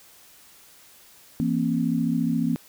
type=tone cluster; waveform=sine; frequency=168.4 / 233.8 / 268.1 Hz; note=E3 / A#3 / C4; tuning=+37 / +5 / +42 cents; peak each=-26 / -24 / -26 dBFS; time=1.4-2.56 s; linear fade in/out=0 ms; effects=white hiss -52 dBFS RMS until 2.68 s